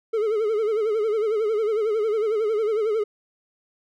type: tone with vibrato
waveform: triangle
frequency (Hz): 432.9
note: A4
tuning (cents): -28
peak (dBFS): -18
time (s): 0.13-3.04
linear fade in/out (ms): 10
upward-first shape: sine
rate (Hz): 11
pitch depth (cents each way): 90
effects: none